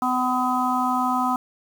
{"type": "harmonic tone", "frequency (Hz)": 252.5, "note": "B3", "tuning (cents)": 39, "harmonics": [1, 3, 4, 5], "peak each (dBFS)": [-25, -25, -25, -25], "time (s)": [0.02, 1.36], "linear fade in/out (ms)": 2, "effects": ["7-bit"]}